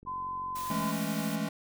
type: click train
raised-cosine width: 3 ms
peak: -39 dBFS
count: 39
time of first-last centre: 0.03-0.851 s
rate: 46.3 Hz
type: tone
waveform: sine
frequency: 1022 Hz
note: C6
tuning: 41 cents flat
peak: -33 dBFS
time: 0.06-0.93 s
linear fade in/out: 20 ms
type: noise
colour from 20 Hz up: white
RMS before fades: -43 dBFS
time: 0.55-1.36 s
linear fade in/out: 10 ms
type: chord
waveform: square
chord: A major seventh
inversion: second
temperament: equal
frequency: 164.81 / 207.7 / 220 / 277.2 Hz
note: E3 / G#3 / A3 / C#4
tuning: 0 / 0 / 0 / 0 cents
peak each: -37 / -35 / -37 / -38 dBFS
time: 0.7-1.49 s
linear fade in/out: 5 ms
effects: none